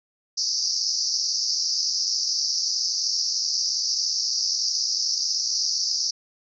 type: band-pass noise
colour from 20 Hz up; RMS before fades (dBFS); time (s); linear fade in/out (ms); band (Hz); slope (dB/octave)
pink; -25; 0.37-6.11; 10; 4700 to 5900; 96
effects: none